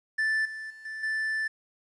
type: tone with level steps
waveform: triangle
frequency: 1760 Hz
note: A6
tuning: in tune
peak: -22 / -34 / -43 / -33 / -25 dBFS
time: 0.18-1.48 s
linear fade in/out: 10 ms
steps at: 0.45 / 0.7 / 0.85 / 1.03 s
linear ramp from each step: 5 ms
effects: resampled to 22050 Hz + 10-bit